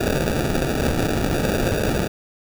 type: noise with sample-and-hold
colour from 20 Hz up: white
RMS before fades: -21 dBFS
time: 0-2.08 s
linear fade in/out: 10 ms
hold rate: 1050 Hz
effects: none